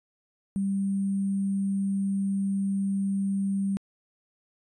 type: tone with sample-and-hold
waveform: sine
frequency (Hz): 196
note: G3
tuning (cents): 0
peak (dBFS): -24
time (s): 0.56-3.77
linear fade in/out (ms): 0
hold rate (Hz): 8820
effects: resampled to 22050 Hz